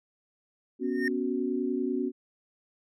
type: chord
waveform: sine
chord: B suspended second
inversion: none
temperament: equal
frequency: 246.9 / 277.2 / 370 Hz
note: B3 / C#4 / F#4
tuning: 0 / 0 / 0 cents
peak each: -31 dBFS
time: 0.79-2.12 s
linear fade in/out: 50 ms
type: tone with exponential growth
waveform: triangle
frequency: 1834 Hz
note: A#6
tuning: 29 cents flat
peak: -23 dBFS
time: 0.83-1.08 s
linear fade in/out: 2 ms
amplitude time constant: 54 ms
effects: none